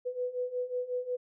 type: beating tone pair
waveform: sine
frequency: 493.9 / 499.4 Hz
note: B4 / B4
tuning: 0 / +19 cents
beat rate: 5.5 Hz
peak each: -36 / -33 dBFS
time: 0.05-1.17 s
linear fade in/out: 20 ms
effects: none